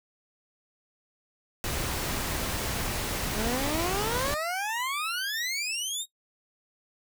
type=noise; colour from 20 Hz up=pink; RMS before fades=-31 dBFS; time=1.64-4.34 s; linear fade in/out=0 ms
type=exponential sweep; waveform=20% pulse; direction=up; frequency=204 to 3812 Hz; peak=-24 dBFS; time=3.35-6.06 s; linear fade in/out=50 ms
effects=noise-tail reverb RT60 0.1 s tail -17 dB re dry